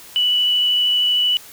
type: tone with vibrato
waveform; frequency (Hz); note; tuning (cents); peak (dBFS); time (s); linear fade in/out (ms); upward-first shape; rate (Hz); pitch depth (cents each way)
sine; 2960; F#7; 0; -14; 0.16-1.37; 0; sine; 13; 8
effects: white hiss -41 dBFS RMS until 1.52 s